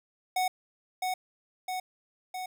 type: tone with echo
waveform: square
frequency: 740 Hz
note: F#5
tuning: in tune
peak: -26 dBFS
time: 0.36-0.48 s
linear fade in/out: 5 ms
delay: 660 ms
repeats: 3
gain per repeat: -3 dB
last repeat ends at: 2.46 s
effects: none